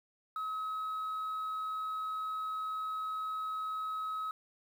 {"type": "tone", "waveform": "sine", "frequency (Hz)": 1279, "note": "D#6", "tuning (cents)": 47, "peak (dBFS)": -32, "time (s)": [0.36, 4.31], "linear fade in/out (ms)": 2, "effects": ["tanh soft clip ceiling -33 dBFS", "10-bit"]}